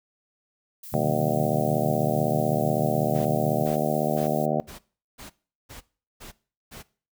violet noise, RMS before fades -41 dBFS, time 0.83-4.46 s, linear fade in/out 5 ms
sine chord, B minor, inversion none, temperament equal with one note detuned, 123.47 / 145.73 / 185 Hz, B2 / D3 / F#3, 0 / -13 / 0 cents, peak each -31 / -33 / -33 dBFS, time 0.92-3.65 s, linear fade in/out 20 ms
harmonic tone, 76 Hz, D#2, 40 cents flat, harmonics 2 / 3 / 4 / 5 / 6 / 7 / 8 / 9 / 10, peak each -29 / -28 / -34 / -32 / -34 / -32 / -28 / -31 / -32 dBFS, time 0.94-4.6 s, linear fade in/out 0 ms
pink noise bursts, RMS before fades -42 dBFS, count 8, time 3.14-6.83 s, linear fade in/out 20 ms, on 120 ms, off 390 ms
effects noise-tail reverb RT60 0.4 s tail -20 dB re dry

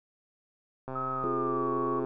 click train, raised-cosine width 1 ms, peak -24 dBFS, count 154, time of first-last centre 0.88-2.048 s, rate 131 Hz
sine tone with pitch glide, 1278 to 1119 Hz, D#6 to C#6, +46 to +16 cents, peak -31 dBFS, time 0.95-2 s, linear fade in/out 10 ms, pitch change -230 cents, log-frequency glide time 1.12-1.72 s
sine chord, F minor, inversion second, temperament just, 261.9 / 349.2 / 419.1 Hz, C4 / F4 / Ab4, +2 / 0 / +16 cents, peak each -33 dBFS, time 1.24-2.05 s, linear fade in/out 0 ms
effects none

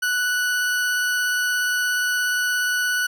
40% pulse tone with vibrato, 1480 Hz, F#6, in tune, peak -19 dBFS, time 0.02-3.07 s, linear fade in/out 10 ms, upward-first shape sine, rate 17 Hz, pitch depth 8 cents each way, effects none

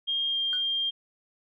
sine tone with pitch glide, 3222 to 3200 Hz, G7 to G7, +47 to +35 cents, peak -25 dBFS, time 0.07-0.91 s, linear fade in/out 20 ms, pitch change -12 cents, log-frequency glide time 0.3-0.37 s
triangle tone with exponential decay, 1480 Hz, F#6, in tune, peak -31 dBFS, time 0.53-0.66 s, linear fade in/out 0 ms, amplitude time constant 27 ms
effects none

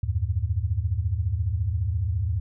sine tone cluster, 77.1 / 91.5 / 106.1 Hz, D#2 / F#2 / G#2, -15 / -19 / +38 cents, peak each -27 dBFS, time 0.03-2.4 s, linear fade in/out 5 ms, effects none

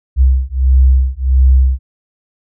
sine beating tone pair, 64.4 / 65.9 Hz, C2 / C2, -27 / +13 cents, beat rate 1.5 Hz, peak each -10 dBFS, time 0.16-1.79 s, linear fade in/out 50 ms, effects none

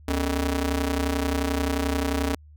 sawtooth ring-modulated tone, 174.61 Hz, F3, in tune, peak -16 dBFS, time 0.08-2.35 s, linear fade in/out 5 ms, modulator 103 Hz, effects added 75 Hz sine -46 dBFS peak until 2.56 s

